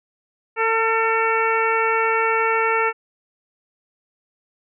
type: harmonic tone with a mistuned harmonic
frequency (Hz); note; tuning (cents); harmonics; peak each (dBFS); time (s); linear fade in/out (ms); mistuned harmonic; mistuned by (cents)
449; A4; +35; 1 / 2 / 3 / 4 / 5 / 6; -22 / -23 / -22 / -26 / -25 / -29; 0.56-2.93; 50; 3; +16
effects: none